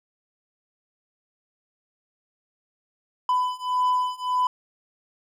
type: beating tone pair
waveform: triangle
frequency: 1000 / 1001.7 Hz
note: B5 / B5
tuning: +21 / +24 cents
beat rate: 1.7 Hz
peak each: -23 / -22 dBFS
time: 3.29-4.47 s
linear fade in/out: 2 ms
effects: none

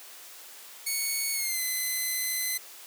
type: tone with pitch glide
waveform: 5% pulse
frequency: 2217 to 2033 Hz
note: C#7 to B6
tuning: 0 to +50 cents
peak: -18 dBFS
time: 0.86-2.58 s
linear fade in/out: 10 ms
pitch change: -150 cents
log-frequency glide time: 1.33-1.61 s
effects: white hiss -47 dBFS RMS until 2.86 s + high-pass 400 Hz 12 dB/octave

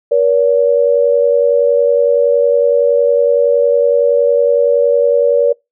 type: tone pair together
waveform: sine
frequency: 478.2 / 569 Hz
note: A#4 / C#5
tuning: +44 / +45 cents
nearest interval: minor third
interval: 301 cents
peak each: -11 dBFS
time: 0.11-5.53 s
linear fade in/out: 10 ms
effects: noise-tail reverb RT60 0.2 s tail -26 dB re dry

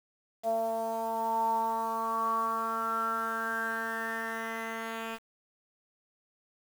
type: tone with low-pass filter sweep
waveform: 10% pulse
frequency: 225.7 Hz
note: A3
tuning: 44 cents sharp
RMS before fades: -32 dBFS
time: 0.43-5.19 s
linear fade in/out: 50 ms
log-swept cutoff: 690 to 2400 Hz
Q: 9.5
effects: 8-bit

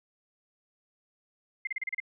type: tone bursts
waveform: sine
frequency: 2093 Hz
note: C7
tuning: in tune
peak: -29 dBFS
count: 7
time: 1.65-2.002 s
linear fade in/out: 5 ms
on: 22 ms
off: 33 ms
effects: none

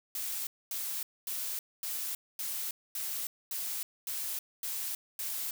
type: noise bursts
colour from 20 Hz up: blue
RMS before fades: -36 dBFS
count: 10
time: 0.15-5.51 s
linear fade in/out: 2 ms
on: 320 ms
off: 240 ms
effects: none

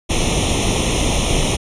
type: noise with comb filter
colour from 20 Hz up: pink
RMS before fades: -17 dBFS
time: 0.09-1.57 s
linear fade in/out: 20 ms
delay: 0.32 ms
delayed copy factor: +0.9
effects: resampled to 22050 Hz

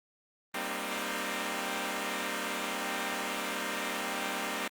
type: chord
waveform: 5% pulse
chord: C minor seventh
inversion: second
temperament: equal with one note detuned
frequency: 196 / 233.1 / 261.6 / 305.4 Hz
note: G3 / Bb3 / C4 / Eb4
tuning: 0 / 0 / 0 / -32 cents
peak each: -27 dBFS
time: 0.54-4.68 s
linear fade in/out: 5 ms
effects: Opus 32 kbps

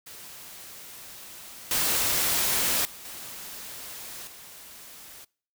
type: noise with level steps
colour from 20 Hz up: white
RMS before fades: -44 / -25 / -44 / -40 / -46 dBFS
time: 0.06-5.25 s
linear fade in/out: 10 ms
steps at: 1.71 / 2.85 / 3.05 / 4.27 s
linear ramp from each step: 2 ms
effects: noise-tail reverb RT60 0.5 s tail -25 dB re dry

